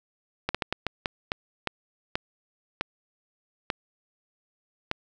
slowing click train, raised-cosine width 0.3 ms, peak -10 dBFS, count 12, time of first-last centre 0.49-4.914 s, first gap 56 ms, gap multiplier 1.36, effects none

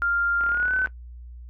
sine tone with pitch glide, 1396.9 to 1514.6 Hz, F6 to F#6, 0 to +40 cents, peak -20 dBFS, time 0.02-0.86 s, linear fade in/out 0 ms, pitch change +140 cents, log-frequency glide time 0.49-0.74 s
click train, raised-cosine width 0.5 ms, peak -23 dBFS, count 18, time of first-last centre 0.41-0.872 s, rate 36.8 Hz
effects noise-tail reverb RT60 0.1 s tail -17 dB re dry + added 60 Hz sine -38 dBFS peak until 1.49 s

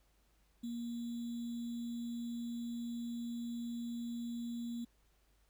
sine tone with sample-and-hold, 235.7 Hz, A#3, 19 cents sharp, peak -38 dBFS, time 0.63-4.85 s, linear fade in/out 10 ms, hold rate 3675 Hz, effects added 50 Hz sine -70 dBFS peak until 5.49 s + pink hiss -75 dBFS RMS until 5.49 s

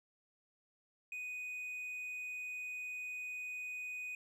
triangle tone, 2489 Hz, D#7, in tune, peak -39 dBFS, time 1.12-4.15 s, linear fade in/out 2 ms, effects none

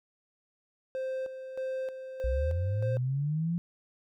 triangle tone with tremolo, 523 Hz, C5, 1 cent flat, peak -29 dBFS, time 0.95-2.97 s, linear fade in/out 0 ms, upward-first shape square, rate 1.6 Hz, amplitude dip 60%
sine linear sweep, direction up, 58.27 to 174.61 Hz, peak -27 dBFS, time 2.24-3.58 s, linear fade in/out 0 ms
effects none

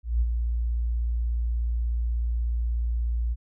sine tone with ADSR envelope, 58.27 Hz, A#1, in tune, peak -18 dBFS, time 0.03-3.36 s, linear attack 180 ms, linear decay 39 ms, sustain -5 dB, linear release 38 ms, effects none

